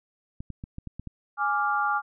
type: clicks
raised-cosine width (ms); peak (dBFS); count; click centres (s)
5; -24; 7; 0.405 / 0.503 / 0.639 / 0.784 / 0.873 / 0.996 / 1.073
type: chord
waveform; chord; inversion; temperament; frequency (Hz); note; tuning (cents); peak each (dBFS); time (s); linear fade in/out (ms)
sine; D diminished; second; equal; 830.6 / 1174.7 / 1396.9; Ab5 / D6 / F6; 0 / 0 / 0; -27; 1.37-2.02; 50
effects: none